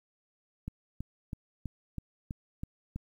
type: click train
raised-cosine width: 5 ms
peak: -24 dBFS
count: 8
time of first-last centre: 0.68-2.96 s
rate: 3.07 Hz
effects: 10-bit